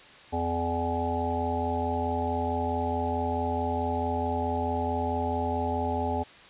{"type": "harmonic tone", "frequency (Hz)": 84.6, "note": "E2", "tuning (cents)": 45, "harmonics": [1, 3, 5, 7, 9, 10], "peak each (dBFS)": [-32, -33, -34, -35, -33, -32], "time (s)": [0.32, 6.24], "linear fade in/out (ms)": 20, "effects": ["white hiss -50 dBFS RMS until 6.49 s", "resampled to 8000 Hz"]}